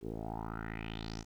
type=tone with low-pass filter sweep; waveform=10% pulse; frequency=55.1 Hz; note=A1; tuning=3 cents sharp; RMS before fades=-41 dBFS; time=0.01-1.25 s; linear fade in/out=50 ms; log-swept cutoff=390 to 6600 Hz; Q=4.7; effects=11-bit